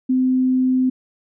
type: tone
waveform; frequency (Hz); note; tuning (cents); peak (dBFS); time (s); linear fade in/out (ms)
sine; 257.1; C4; -30; -14; 0.09-0.9; 10
effects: none